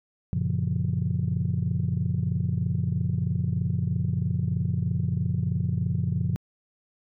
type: chord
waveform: sine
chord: Gb major seventh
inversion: none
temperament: just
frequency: 92.5 / 115.62 / 138.75 / 173.43 Hz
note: Gb2 / Bb2 / Db3 / F3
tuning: 0 / -14 / +2 / -12 cents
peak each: -28 dBFS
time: 0.33-6.36 s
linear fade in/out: 0 ms
effects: tanh soft clip ceiling -16 dBFS